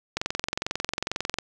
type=click train; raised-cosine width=0.2 ms; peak=-9 dBFS; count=28; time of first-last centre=0.17-1.386 s; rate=22.2 Hz; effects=none